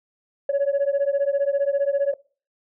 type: beating tone pair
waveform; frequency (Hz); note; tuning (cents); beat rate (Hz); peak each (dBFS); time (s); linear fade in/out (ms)
sine; 554.4 / 569.4; C#5 / C#5; 0 / +46; 15; -20 / -21; 0.49-2.14; 5
effects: noise-tail reverb RT60 0.4 s tail -22 dB re dry + tanh soft clip ceiling -15 dBFS